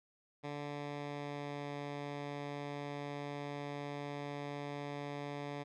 10% pulse tone with pitch glide, 145.4 to 144.06 Hz, D3 to D3, -17 to -33 cents, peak -32 dBFS, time 0.43-5.64 s, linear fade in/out 20 ms, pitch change -16 cents, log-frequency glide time 0.6-1.69 s, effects low-pass 4000 Hz 12 dB/octave

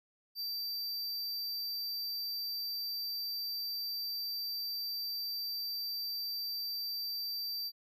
square tone, 4669 Hz, D8, 11 cents flat, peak -36 dBFS, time 0.35-7.72 s, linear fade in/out 50 ms, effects none

